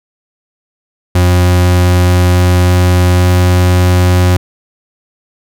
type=tone with pitch glide; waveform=40% pulse; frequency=89.4 to 90.02 Hz; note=F2 to F#2; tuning=+41 to -47 cents; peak=-5 dBFS; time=1.15-4.37 s; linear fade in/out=5 ms; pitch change=+12 cents; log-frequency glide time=1.3-3.81 s; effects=none